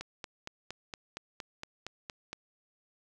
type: click train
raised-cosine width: 0.2 ms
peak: -22 dBFS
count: 11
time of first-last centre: 0.01-2.33 s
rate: 4.31 Hz
effects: none